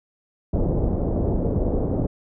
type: low-pass noise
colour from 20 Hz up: pink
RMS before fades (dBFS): -22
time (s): 0.53-2.07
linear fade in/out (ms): 10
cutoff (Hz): 590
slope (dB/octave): 24
effects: none